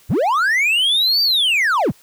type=linear two-way sweep; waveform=triangle; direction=up then down; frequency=55.5 to 4699 to 55.5 Hz; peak=-12 dBFS; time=0.09-1.92 s; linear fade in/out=20 ms; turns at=1.22 s; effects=white hiss -51 dBFS RMS until 2.02 s